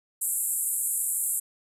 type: band-pass noise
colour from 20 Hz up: pink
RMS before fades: -28 dBFS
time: 0.21-1.4 s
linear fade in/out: 10 ms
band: 7600 to 13000 Hz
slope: 96 dB/octave
effects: none